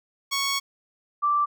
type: tone pair in turn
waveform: 10% pulse / sine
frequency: 1108.7 / 1171.5 Hz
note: C#6 / D6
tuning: 0 / -5 cents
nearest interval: minor second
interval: 95 cents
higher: second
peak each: -15 / -19 dBFS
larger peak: first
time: 0.31-0.6 / 1.22-1.46 s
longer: first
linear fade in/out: 20 ms
effects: none